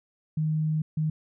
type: tone bursts at uneven times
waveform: sine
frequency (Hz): 155.56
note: D#3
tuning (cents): 0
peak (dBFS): -23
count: 2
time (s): 0.37-0.82 / 0.97-1.1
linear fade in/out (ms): 5
effects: none